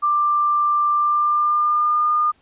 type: tone with pitch glide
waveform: sine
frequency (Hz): 1184 to 1214.5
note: D6 to D#6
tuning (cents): +14 to -42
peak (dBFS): -15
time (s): 0.02-2.32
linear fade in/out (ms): 20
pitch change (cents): +44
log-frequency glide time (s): 0.94-2.11
effects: pink hiss -59 dBFS RMS until 2.41 s + resampled to 8000 Hz